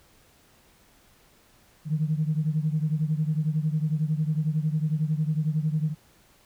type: beating tone pair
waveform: sine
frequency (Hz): 151.7 / 162.7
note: D#3 / E3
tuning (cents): -44 / -22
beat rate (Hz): 11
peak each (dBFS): -24 / -27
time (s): 1.85-5.95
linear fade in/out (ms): 50
effects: tanh soft clip ceiling -15 dBFS + pink hiss -59 dBFS RMS until 6.45 s